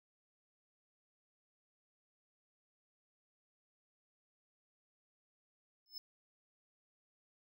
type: tone with exponential growth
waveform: square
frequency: 5230 Hz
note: E8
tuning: 15 cents flat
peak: -40 dBFS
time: 5.86-5.98 s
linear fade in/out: 1 ms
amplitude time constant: 26 ms
effects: none